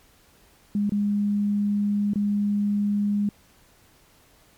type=tone with dropouts; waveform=sine; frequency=204.9 Hz; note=G#3; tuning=23 cents flat; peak=-20 dBFS; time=0.75-3.29 s; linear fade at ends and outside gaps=2 ms; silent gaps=0.895-0.92 / 2.135-2.157 s; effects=pink hiss -57 dBFS RMS until 4.57 s + MP3 96 kbps